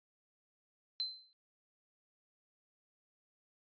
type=tone with exponential decay; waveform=sine; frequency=4082 Hz; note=C8; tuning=44 cents flat; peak=-31 dBFS; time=1-1.33 s; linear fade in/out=0 ms; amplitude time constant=70 ms; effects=resampled to 11025 Hz